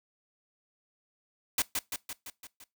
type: noise with echo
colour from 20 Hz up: white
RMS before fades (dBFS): -27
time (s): 1.58-1.62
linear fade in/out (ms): 2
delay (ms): 170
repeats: 6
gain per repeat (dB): -4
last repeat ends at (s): 2.64
effects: noise-tail reverb RT60 0.2 s tail -21 dB re dry